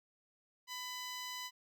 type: tone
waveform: 10% pulse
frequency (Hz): 1000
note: B5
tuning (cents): +21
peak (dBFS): -33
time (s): 0.67-1.51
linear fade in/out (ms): 50
effects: none